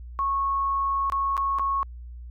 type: tone with dropouts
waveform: sine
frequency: 1100 Hz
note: C#6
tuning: 14 cents flat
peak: -22 dBFS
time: 0.19-1.83 s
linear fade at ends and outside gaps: 0 ms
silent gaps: 1.099-1.122 / 1.368-1.377 / 1.586-1.595 s
effects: added 60 Hz sine -37 dBFS peak until 2.3 s